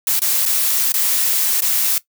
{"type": "noise with dropouts", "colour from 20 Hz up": "blue", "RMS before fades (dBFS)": -17, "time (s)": [0.07, 1.98], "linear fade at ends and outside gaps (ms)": 2, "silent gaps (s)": [[0.193, 0.218], [0.454, 0.46], [0.921, 0.94], [1.606, 1.62]], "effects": ["noise-tail reverb RT60 0.1 s tail -17 dB re dry"]}